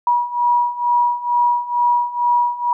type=beating tone pair; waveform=sine; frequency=963 / 965.2 Hz; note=B5 / B5; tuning=-44 / -40 cents; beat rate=2.2 Hz; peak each=-19 / -16 dBFS; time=0.07-2.73 s; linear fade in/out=2 ms; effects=none